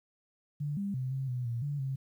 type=tone with pitch steps; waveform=sine; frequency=146.3 / 199.6 / 129.1 / 133.9 / 124.7 / 117.8 / 144.2 / 134.1 Hz; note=D3 / G3 / C3 / C3 / B2 / A#2 / D3 / C3; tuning=-6 / +32 / -23 / +40 / +17 / +19 / -31 / +43 cents; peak=-31 dBFS; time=0.6-1.96 s; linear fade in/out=10 ms; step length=170 ms; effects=11-bit